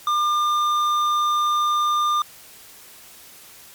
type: tone with hard clipping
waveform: sine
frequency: 1200 Hz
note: D6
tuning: 37 cents sharp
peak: -19 dBFS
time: 0.07-2.22 s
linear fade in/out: 2 ms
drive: 8 dB
effects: white hiss -45 dBFS RMS until 3.74 s + MP3 96 kbps